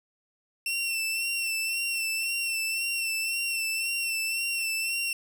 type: tone with vibrato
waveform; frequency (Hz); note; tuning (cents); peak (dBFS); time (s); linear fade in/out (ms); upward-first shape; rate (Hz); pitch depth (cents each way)
sawtooth; 2700; E7; +41; -24; 0.66-5.13; 2; sine; 1.9; 36
effects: none